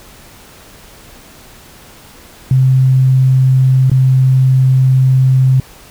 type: tone with dropouts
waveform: sine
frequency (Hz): 130.81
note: C3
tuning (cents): 0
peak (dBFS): -6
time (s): 2.51-5.6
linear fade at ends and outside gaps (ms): 2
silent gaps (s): 3.898-3.915
effects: pink hiss -39 dBFS RMS until 5.9 s